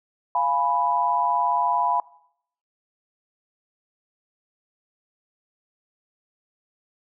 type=chord; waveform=sine; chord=F diminished; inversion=none; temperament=equal with one note detuned; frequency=696.4 / 830.6 / 987.8 Hz; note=F5 / Ab5 / Cb6; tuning=-5 / 0 / 0 cents; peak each=-27 / -25 / -21 dBFS; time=0.35-2 s; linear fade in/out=2 ms; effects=noise-tail reverb RT60 0.7 s tail -21 dB re dry